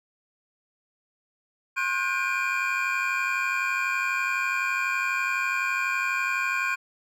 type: tone cluster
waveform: triangle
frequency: 1071 / 1452 / 1581 / 2368 / 2460 Hz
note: C6 / F#6 / G6 / D7 / D#7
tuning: +40 / -33 / +14 / +14 / -20 cents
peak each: -29 dBFS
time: 1.76-6.76 s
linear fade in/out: 20 ms
effects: none

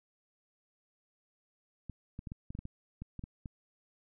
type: clicks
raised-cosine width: 5 ms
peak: -29 dBFS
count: 12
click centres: 1.897 / 2.191 / 2.272 / 2.319 / 2.505 / 2.551 / 2.59 / 2.654 / 3.02 / 3.193 / 3.239 / 3.458 s
effects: none

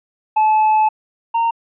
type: tone pair in turn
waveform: triangle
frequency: 864 / 921.7 Hz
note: A5 / A#5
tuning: -32 / -20 cents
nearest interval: minor second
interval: 112 cents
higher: second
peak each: -9 / -12 dBFS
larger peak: first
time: 0.36-0.89 / 1.34-1.51 s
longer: first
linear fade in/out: 10 ms
effects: resampled to 8000 Hz

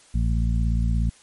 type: harmonic tone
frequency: 56.9 Hz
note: A#1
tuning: 41 cents flat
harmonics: 1 / 2 / 3 / 4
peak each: -20 / -26 / -29 / -32 dBFS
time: 0.14-1.1 s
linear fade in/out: 10 ms
effects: white hiss -53 dBFS RMS until 1.22 s + MP3 48 kbps

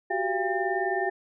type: tone cluster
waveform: sine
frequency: 370.3 / 389.7 / 688 / 800 / 1801 Hz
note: F#4 / G4 / F5 / G5 / A6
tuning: +1 / -10 / -26 / +35 / +40 cents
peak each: -31 dBFS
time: 0.1-1.1 s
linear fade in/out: 10 ms
effects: none

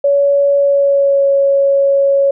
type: tone with pitch glide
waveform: sine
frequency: 564 to 554.6 Hz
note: C#5 to C#5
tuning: +30 to +1 cents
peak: -8 dBFS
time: 0.04-2.31 s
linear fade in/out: 5 ms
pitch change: -29 cents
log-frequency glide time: 0.58-1.26 s
effects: none

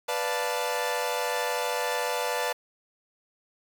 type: chord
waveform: sawtooth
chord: B half-diminished seventh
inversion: none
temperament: equal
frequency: 493.9 / 587.3 / 698.5 / 880 Hz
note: B4 / D5 / F5 / A5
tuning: 0 / 0 / 0 / 0 cents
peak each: -27 / -29 / -31 / -28 dBFS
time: 0.08-2.53 s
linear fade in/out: 10 ms
effects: 8-bit

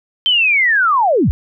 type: linear sweep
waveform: sine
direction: down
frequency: 3136 to 40.69 Hz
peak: -10 dBFS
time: 0.26-1.31 s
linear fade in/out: 0 ms
effects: none

